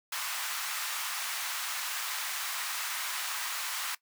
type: high-pass noise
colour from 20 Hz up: pink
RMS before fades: -35 dBFS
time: 0.12-3.95 s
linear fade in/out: 5 ms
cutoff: 1000 Hz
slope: 24 dB/octave
effects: noise-tail reverb RT60 0.1 s tail -19 dB re dry